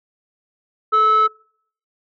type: tone pair together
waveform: sine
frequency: 434.2 / 1301 Hz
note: A4 / E6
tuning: -23 / -23 cents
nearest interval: octave + perfect fifth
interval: 1900 cents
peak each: -21 / -10 dBFS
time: 0.92-1.28 s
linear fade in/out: 20 ms
effects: noise-tail reverb RT60 0.6 s tail -26 dB re dry + tanh soft clip ceiling -9 dBFS